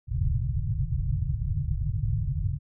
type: low-pass noise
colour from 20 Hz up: white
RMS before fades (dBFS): -27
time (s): 0.07-2.59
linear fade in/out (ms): 50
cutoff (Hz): 150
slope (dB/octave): 96
effects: none